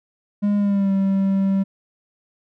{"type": "tone with pitch glide", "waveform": "triangle", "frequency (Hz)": [204.8, 194.31], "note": ["G#3", "G3"], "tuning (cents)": [-24, -15], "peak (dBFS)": -14, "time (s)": [0.42, 1.64], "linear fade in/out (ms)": 20, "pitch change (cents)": -91, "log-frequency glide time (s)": [0.57, 0.92], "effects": []}